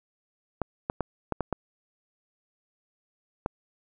clicks, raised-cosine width 1 ms, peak -13 dBFS, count 7, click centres 0.617 / 0.899 / 1.007 / 1.323 / 1.407 / 1.527 / 3.461 s, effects none

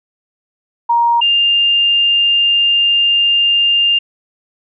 sine tone pair in turn, 940 / 2803 Hz, A#5 / F7, +14 / +6 cents, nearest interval octave + perfect fifth, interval 1892 cents, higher second, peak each -9 dBFS, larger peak neither, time 0.89-1.21 / 1.21-3.99 s, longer second, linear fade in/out 10 ms, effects none

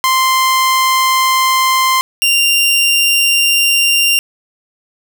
sawtooth tone pair in turn, 1044 / 2782 Hz, C6 / F7, -4 / -7 cents, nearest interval octave + perfect fourth, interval 1697 cents, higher second, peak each -6 dBFS, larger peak neither, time 0.04-2.01 / 2.22-4.19 s, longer neither, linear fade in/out 0 ms, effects none

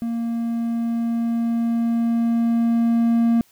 triangle tone with level ramp, 232 Hz, A#3, 8 cents flat, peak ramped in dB -20 to -12 dBFS, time 0.02-3.41 s, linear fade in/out 0 ms, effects white hiss -57 dBFS RMS until 3.51 s

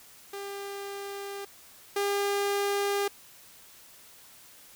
sawtooth tone pair in turn, 399.1 / 402.6 Hz, G4 / G4, +31 / +46 cents, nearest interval unison, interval 15 cents, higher second, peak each -32 / -22 dBFS, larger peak second, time 0.33-1.45 / 1.96-3.08 s, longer neither, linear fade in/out 5 ms, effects white hiss -53 dBFS RMS until 4.75 s

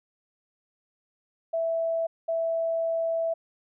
sine tone bursts at uneven times, 659.3 Hz, E5, in tune, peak -24 dBFS, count 2, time 1.53-2.07 / 2.28-3.34 s, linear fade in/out 10 ms, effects none

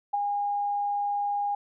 sine tone with ADSR envelope, 815 Hz, G#5, 33 cents flat, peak -21 dBFS, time 0.13-1.55 s, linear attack 12 ms, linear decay 16 ms, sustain -4 dB, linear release 4 ms, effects none

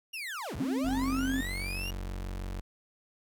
35% pulse linear two-way sweep, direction down then up, 2865 to 49.88 to 2865 Hz, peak -34 dBFS, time 0.13-1.91 s, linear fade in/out 10 ms, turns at 0.56 s
sine tone with tremolo, 264.4 Hz, C4, 18 cents sharp, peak -27 dBFS, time 0.6-1.41 s, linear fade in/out 5 ms, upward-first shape square, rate 19 Hz, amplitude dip 25%
35% pulse tone, 46.34 Hz, F#1, 3 cents sharp, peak -33 dBFS, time 0.84-2.61 s, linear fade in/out 10 ms
effects none

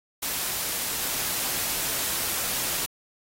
white noise, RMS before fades -28 dBFS, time 0.22-2.86 s, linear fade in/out 10 ms, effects AAC 48 kbps

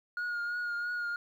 sine tone with vibrato, 1432 Hz, F6, 43 cents sharp, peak -29 dBFS, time 0.17-1.16 s, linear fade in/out 2 ms, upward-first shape triangle, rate 3 Hz, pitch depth 30 cents each way, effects tanh soft clip ceiling -31 dBFS + 11-bit

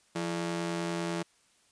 sawtooth ring-modulated tone, 254.8 Hz, C4, 46 cents flat, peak -24 dBFS, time 0.15-1.23 s, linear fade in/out 10 ms, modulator 82.4 Hz, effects white hiss -66 dBFS RMS until 1.71 s + resampled to 22050 Hz

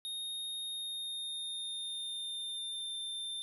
square tone with pitch glide, 3711 to 3583 Hz, A#7 to A7, -9 to +31 cents, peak -38 dBFS, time 0.05-3.42 s, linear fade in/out 0 ms, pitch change -60 cents, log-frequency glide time 0.67-2.96 s, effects none

